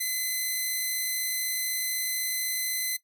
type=tone; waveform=5% pulse; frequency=2032 Hz; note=B6; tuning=49 cents sharp; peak=-17 dBFS; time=0-2.97 s; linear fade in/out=10 ms; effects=noise-tail reverb RT60 0.1 s tail -17 dB re dry